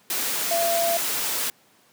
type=tone in noise; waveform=sine; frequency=678 Hz; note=E5; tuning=49 cents sharp; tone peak=-21 dBFS; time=0.51-0.97 s; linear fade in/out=2 ms; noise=white; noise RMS=-26 dBFS; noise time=0.1-1.5 s; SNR=+2 dB; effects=pink hiss -58 dBFS RMS until 1.92 s + high-pass 200 Hz 12 dB/octave